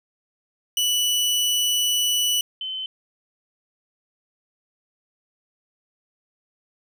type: tone pair in turn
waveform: sawtooth / sine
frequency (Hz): 2960 / 3061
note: F#7 / G7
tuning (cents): 0 / -42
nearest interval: minor second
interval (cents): 58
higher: second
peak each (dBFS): -16 / -27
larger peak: first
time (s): 0.77-2.41 / 2.61-2.86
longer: first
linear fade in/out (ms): 2
effects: none